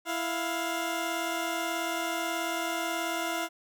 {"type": "tone pair together", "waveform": "15% pulse", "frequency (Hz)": [331.8, 702], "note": ["E4", "F5"], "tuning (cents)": [11, 9], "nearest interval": "octave + minor second", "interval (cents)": 1298, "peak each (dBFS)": [-26, -26], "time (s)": [0.05, 3.49], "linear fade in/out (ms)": 50, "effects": []}